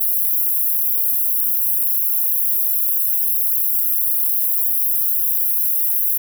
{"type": "high-pass noise", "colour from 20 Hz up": "white", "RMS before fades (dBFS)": -18, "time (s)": [0, 6.18], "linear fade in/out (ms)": 10, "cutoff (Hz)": 11000, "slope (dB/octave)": 96, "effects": []}